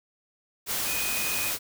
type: tone in noise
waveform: sine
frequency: 2489 Hz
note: D#7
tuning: in tune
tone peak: -32 dBFS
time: 0.85-1.53 s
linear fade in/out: 50 ms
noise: white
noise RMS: -29 dBFS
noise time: 0.66-1.59 s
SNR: -6 dB
effects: none